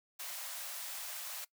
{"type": "high-pass noise", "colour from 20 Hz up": "white", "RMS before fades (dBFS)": -43, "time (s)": [0.19, 1.45], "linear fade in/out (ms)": 10, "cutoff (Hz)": 550, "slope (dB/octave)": 96, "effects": ["noise-tail reverb RT60 0.1 s tail -20 dB re dry"]}